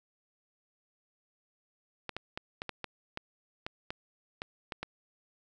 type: clicks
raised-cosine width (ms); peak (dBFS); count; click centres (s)
0.3; -20; 12; 2.093 / 2.166 / 2.375 / 2.619 / 2.693 / 2.843 / 3.174 / 3.665 / 3.905 / 4.419 / 4.722 / 4.83
effects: none